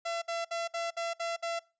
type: tone bursts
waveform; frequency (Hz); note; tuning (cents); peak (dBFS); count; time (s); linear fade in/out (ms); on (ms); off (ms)
sawtooth; 675; E5; +41; -28; 7; 0.05-1.594; 10; 170; 59
effects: noise-tail reverb RT60 0.3 s tail -22 dB re dry + resampled to 16000 Hz